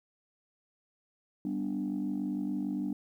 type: chord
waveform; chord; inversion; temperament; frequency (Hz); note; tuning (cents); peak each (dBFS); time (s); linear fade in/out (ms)
sine; G major; none; equal; 196 / 246.9 / 293.7; G3 / B3 / D4; 0 / 0 / 0; -34 / -35 / -33; 1.45-2.93; 2
effects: tanh soft clip ceiling -25 dBFS + 11-bit